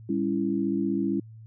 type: chord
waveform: sine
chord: C# diminished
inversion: second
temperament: just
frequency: 199.57 / 277.2 / 332.6 Hz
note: G3 / C#4 / E4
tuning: +31 / 0 / +16 cents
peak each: -28 dBFS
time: 0.09-1.2 s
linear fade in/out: 5 ms
effects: added 111 Hz sine -43 dBFS peak until 1.46 s